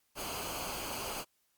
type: noise with comb filter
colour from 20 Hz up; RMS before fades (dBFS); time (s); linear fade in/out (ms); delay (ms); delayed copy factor
pink; -39; 0.15-1.25; 50; 0.54; -0.65
effects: white hiss -75 dBFS RMS until 1.57 s + Opus 48 kbps